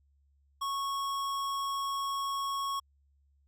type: tone with hard clipping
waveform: sine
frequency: 1103 Hz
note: C#6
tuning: 9 cents flat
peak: -33 dBFS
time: 0.61-2.8 s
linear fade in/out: 10 ms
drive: 17 dB
effects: added 70 Hz sine -65 dBFS peak until 3.47 s